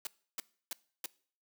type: noise bursts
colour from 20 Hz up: white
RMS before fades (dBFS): -38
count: 4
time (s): 0.05-1.06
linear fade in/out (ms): 2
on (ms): 20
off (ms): 310
effects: noise-tail reverb RT60 0.5 s tail -22 dB re dry + high-pass 200 Hz 12 dB/octave